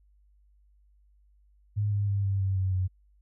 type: tone with pitch steps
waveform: sine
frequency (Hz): 103.83 / 101.87 / 99.95 / 98.06 / 96.21 / 94.39 / 92.61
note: G#2 / G#2 / G2 / G2 / G2 / F#2 / F#2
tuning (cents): 0 / -33 / +34 / +1 / -32 / +35 / +2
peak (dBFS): -24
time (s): 1.76-2.88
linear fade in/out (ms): 20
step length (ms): 160
effects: added 50 Hz sine -59 dBFS peak until 3.21 s